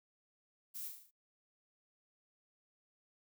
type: noise with echo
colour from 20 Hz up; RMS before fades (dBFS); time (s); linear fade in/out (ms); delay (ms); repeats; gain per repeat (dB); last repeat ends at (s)
violet; -45; 0.74-0.89; 20; 37; 6; -4; 1.112
effects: noise-tail reverb RT60 0.1 s tail -22 dB re dry